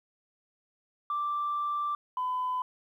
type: tone pair in turn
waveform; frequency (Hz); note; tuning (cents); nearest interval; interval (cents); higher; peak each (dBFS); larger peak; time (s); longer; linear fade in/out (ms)
sine; 1174.7 / 1007.2; D6 / B5; 0 / +34; minor third; 266; first; -27; neither; 1.1-1.95 / 2.17-2.62; first; 2
effects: tanh soft clip ceiling -24 dBFS + 11-bit